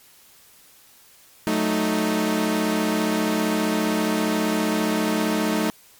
sawtooth chord, D# diminished, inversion first, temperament equal, 185 / 220 / 311.1 Hz, F#3 / A3 / D#4, 0 / 0 / 0 cents, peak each -24 / -19 / -20 dBFS, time 1.47-5.7 s, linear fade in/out 0 ms, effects white hiss -52 dBFS RMS until 5.99 s + MP3 96 kbps

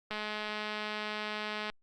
click train, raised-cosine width 0.3 ms, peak -21 dBFS, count 338, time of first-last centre 0.11-1.7 s, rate 212 Hz, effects Opus 48 kbps

